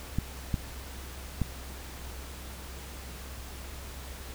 clicks, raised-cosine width 5 ms, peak -15 dBFS, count 3, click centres 0.186 / 0.542 / 1.417 s, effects added 65 Hz sine -42 dBFS peak until 4.34 s + pink hiss -45 dBFS RMS until 4.34 s

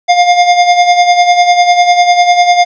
square tone with tremolo, 707 Hz, F5, 21 cents sharp, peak -3 dBFS, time 0.08-2.65 s, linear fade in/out 20 ms, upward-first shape sine, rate 10 Hz, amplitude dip 60%, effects resampled to 16000 Hz + 7-bit

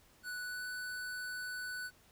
square tone with pitch glide, 1480 to 1491.2 Hz, F#6 to F#6, 0 to +13 cents, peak -40 dBFS, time 0.23-1.91 s, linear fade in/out 50 ms, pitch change +13 cents, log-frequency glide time 0.42-0.65 s, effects pink hiss -65 dBFS RMS until 2.11 s

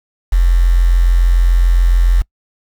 sine tone with quantisation, 43.51 Hz, F1, 6 cents flat, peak -7 dBFS, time 0.32-2.22 s, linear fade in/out 10 ms, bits 5, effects noise-tail reverb RT60 0.1 s tail -25 dB re dry

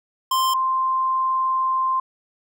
square / sine tone pair in turn, 1046.5 / 1046.5 Hz, C6 / C6, 0 / 0 cents, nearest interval unison, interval 0 cents, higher neither, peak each -18 dBFS, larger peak neither, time 0.31-0.54 / 0.54-2 s, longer second, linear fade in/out 5 ms, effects none

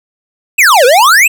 square exponential two-way sweep, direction down then up, 2748 to 466.2 to 2748 Hz, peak -4 dBFS, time 0.58-1.28 s, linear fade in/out 10 ms, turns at 0.85 s, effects none

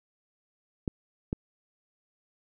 clicks, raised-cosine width 3 ms, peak -16 dBFS, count 2, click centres 0.878 / 1.329 s, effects none

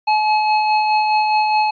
square tone with tremolo, 855 Hz, A5, 50 cents flat, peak -13 dBFS, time 0.07-1.71 s, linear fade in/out 10 ms, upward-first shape sine, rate 4.8 Hz, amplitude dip 30%, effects resampled to 11025 Hz

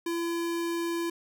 square tone, 338.4 Hz, E4, 45 cents sharp, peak -29 dBFS, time 0.06-1.1 s, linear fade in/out 5 ms, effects none

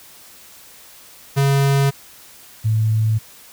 square / sine tone pair in turn, 138.59 / 109.78 Hz, C#3 / A2, 0 / -3 cents, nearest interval major third, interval 403 cents, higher first, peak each -14 dBFS, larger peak neither, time 1.36-1.91 / 2.64-3.19 s, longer neither, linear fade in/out 20 ms, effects white hiss -44 dBFS RMS until 3.52 s

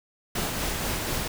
pink noise with tremolo, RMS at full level -28 dBFS, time 0.35-1.28 s, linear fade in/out 5 ms, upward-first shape sine, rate 4.1 Hz, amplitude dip 25%, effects none

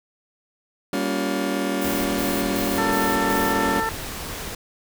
30% pulse chord, G half-diminished seventh, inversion none, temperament just, 196 / 235.2 / 282.2 / 352.8 Hz, G3 / Bb3 / Db4 / F4, 0 / +16 / +31 / +18 cents, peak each -25 / -28 / -23 / -27 dBFS, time 0.93-3.8 s, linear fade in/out 2 ms
violet noise bursts, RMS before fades -32 dBFS, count 5, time 1.81-3.53 s, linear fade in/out 10 ms, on 240 ms, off 130 ms
pink noise, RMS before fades -32 dBFS, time 1.84-4.55 s, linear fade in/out 5 ms
harmonic tone, 446.2 Hz, A4, 24 cents sharp, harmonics 1 / 2 / 3 / 4, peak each -30 / -25 / -28 / -28 dBFS, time 2.78-3.89 s, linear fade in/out 0 ms
effects none

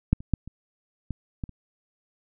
clicks, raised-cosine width 5 ms, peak -6 / -27 / -9 / -27 / -18 / -18 / -30 dBFS, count 7, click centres 0.13 / 0.205 / 0.337 / 0.476 / 1.107 / 1.438 / 1.493 s, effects none

